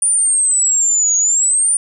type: exponential two-way sweep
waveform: sine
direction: down then up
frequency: 9397 to 6645 to 9397 Hz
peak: -11 dBFS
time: 0.02-1.77 s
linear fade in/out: 2 ms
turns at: 1.17 s
effects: none